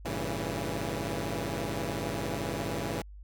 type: chord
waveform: 10% pulse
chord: G diminished seventh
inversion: none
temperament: equal with one note detuned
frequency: 98 / 113.68 / 138.59 / 164.81 Hz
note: G2 / Bb2 / Db3 / Fb3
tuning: 0 / -43 / 0 / 0 cents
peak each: -29 dBFS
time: 0.05-3.02 s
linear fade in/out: 5 ms
effects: added 50 Hz sine -44 dBFS peak until 3.23 s